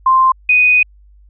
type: tone pair in turn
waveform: sine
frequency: 1046.5 / 2489 Hz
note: C6 / D#7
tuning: 0 / 0 cents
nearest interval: octave + minor third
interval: 1500 cents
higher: second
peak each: -7 dBFS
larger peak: neither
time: 0.06-0.32 / 0.49-0.83 s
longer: second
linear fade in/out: 5 ms
effects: added 50 Hz sine -42 dBFS peak until 1.29 s